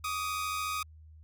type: tone pair together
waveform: sawtooth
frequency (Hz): 1150.8 / 1244.5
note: D6 / D#6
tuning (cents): -36 / 0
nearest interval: minor second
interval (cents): 136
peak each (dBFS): -35 / -29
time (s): 0.04-0.83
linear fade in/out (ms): 5
effects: added 78 Hz sine -50 dBFS peak until 1.23 s